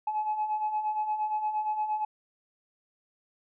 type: beating tone pair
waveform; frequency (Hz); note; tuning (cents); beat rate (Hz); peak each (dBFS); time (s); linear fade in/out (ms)
sine; 847 / 855.6; G#5 / A5; +34 / -49; 8.6; -34 / -27; 0.07-2.05; 5
effects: tanh soft clip ceiling -22 dBFS